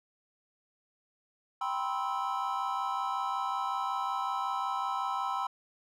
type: chord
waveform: triangle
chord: C major seventh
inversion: second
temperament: just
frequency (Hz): 784.9 / 981.1 / 1046.5 / 1308.1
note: G5 / B5 / C6 / E6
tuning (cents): +2 / -12 / 0 / -14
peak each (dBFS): -34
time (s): 1.61-5.47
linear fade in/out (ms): 5
effects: none